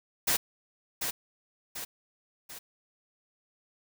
white noise with echo, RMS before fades -26 dBFS, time 0.27-0.37 s, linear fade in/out 10 ms, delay 740 ms, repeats 3, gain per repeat -6 dB, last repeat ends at 2.59 s, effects none

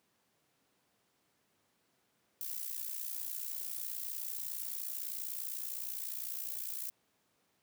violet noise with amplitude modulation, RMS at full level -37 dBFS, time 2.41-6.9 s, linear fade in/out 0 ms, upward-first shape sine, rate 59.9 Hz, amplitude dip 75%, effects pink hiss -75 dBFS RMS until 7.62 s + high-pass 150 Hz 12 dB/octave

